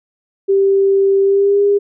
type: tone with pitch glide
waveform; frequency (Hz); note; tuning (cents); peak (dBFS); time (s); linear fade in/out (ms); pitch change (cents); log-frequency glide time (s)
sine; 391.9 to 404.6; G4 to G#4; 0 to -45; -9; 0.48-1.79; 20; +55; 1.22-1.62
effects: none